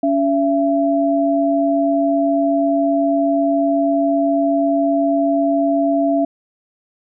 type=tone pair together; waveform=sine; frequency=282.5 / 672 Hz; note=C#4 / E5; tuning=+33 / +33 cents; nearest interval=octave + minor third; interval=1500 cents; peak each=-16 dBFS; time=0.03-6.25 s; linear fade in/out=5 ms; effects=none